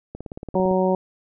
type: click train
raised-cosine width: 2 ms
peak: -20 dBFS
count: 11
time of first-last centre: 0.15-0.712 s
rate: 17.8 Hz
type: harmonic tone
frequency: 186.4 Hz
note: F#3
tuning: 13 cents sharp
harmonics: 1 / 2 / 3 / 4 / 5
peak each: -22 / -22 / -22 / -28 / -27 dBFS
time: 0.55-0.95 s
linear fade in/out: 2 ms
effects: none